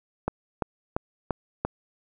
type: click train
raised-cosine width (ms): 1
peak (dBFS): -11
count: 5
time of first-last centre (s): 0.28-1.65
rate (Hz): 2.92
effects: none